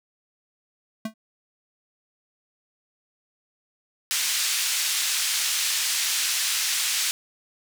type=tone with exponential decay; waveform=square; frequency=220 Hz; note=A3; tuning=in tune; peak=-25 dBFS; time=1.05-1.14 s; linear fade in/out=5 ms; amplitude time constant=19 ms
type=band-pass noise; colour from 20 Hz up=white; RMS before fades=-25 dBFS; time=4.11-7.11 s; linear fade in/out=0 ms; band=2000 to 8000 Hz; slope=12 dB/octave
effects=none